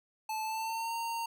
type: tone with pitch glide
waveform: square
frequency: 872 to 921.7 Hz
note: A5 to A#5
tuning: -16 to -20 cents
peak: -34 dBFS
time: 0.29-1.26 s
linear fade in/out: 5 ms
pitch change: +96 cents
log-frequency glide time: 0.43-0.94 s
effects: none